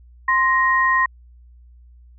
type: tone pair together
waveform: sine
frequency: 1046.5 / 1874.4 Hz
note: C6 / A#6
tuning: 0 / +9 cents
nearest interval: minor seventh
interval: 1009 cents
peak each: -17 dBFS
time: 0.28-1.06 s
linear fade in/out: 5 ms
effects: added 60 Hz sine -44 dBFS peak until 2.18 s